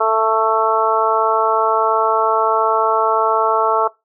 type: harmonic tone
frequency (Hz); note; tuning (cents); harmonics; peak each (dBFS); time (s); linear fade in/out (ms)
221.4; A3; +11; 2 / 3 / 4 / 5 / 6; -19 / -19 / -19 / -19 / -19; 0-3.88; 10
effects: noise-tail reverb RT60 0.2 s tail -20 dB re dry